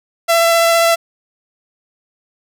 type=tone with vibrato; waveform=sawtooth; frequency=671 Hz; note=E5; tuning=31 cents sharp; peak=-6 dBFS; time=0.28-0.96 s; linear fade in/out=20 ms; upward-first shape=sine; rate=15 Hz; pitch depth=10 cents each way; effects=none